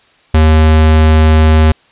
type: tone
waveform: square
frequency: 78.4 Hz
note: D#2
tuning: 14 cents sharp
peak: -5 dBFS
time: 0.34-1.72 s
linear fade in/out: 5 ms
effects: white hiss -49 dBFS RMS until 1.91 s + resampled to 8000 Hz